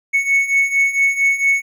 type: beating tone pair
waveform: triangle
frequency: 2209 / 2213.4 Hz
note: C#7 / C#7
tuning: -7 / -3 cents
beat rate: 4.4 Hz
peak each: -17 / -13 dBFS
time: 0.13-1.62 s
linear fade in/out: 20 ms
effects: none